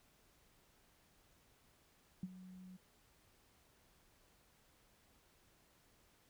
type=tone with ADSR envelope; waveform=sine; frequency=184.7 Hz; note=F#3; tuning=3 cents flat; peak=-37 dBFS; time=2.23-2.77 s; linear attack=3 ms; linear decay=37 ms; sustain=-15 dB; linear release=10 ms; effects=pink hiss -71 dBFS RMS until 6.29 s